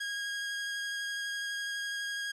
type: tone with vibrato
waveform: sawtooth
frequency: 1636 Hz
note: G#6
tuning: 26 cents flat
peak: -30 dBFS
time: 0-2.32 s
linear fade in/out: 10 ms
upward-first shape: sine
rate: 12 Hz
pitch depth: 10 cents each way
effects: low-pass 8000 Hz 12 dB/octave